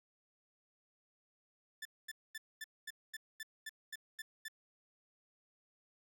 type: tone bursts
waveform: sawtooth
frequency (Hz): 1760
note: A6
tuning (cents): 0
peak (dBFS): -39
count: 11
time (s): 1.82-4.483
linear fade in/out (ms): 5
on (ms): 33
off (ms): 230
effects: none